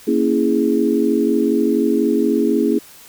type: chord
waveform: sine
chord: A# half-diminished seventh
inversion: none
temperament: equal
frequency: 233.1 / 277.2 / 329.6 / 415.3 Hz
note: A#3 / C#4 / E4 / G#4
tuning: 0 / 0 / 0 / 0 cents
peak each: -19 dBFS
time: 0.07-2.79 s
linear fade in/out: 10 ms
effects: white hiss -43 dBFS RMS until 3.08 s